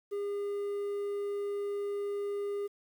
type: tone with quantisation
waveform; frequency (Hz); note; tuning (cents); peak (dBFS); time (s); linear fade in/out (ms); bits
triangle; 405.6; G#4; -41; -30; 0.11-2.68; 20; 10
effects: none